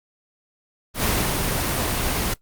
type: noise with ADSR envelope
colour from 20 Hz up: pink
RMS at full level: -20 dBFS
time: 0.94-2.34 s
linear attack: 95 ms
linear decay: 290 ms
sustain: -3 dB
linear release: 6 ms
effects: noise-tail reverb RT60 0.1 s tail -19 dB re dry + Opus 24 kbps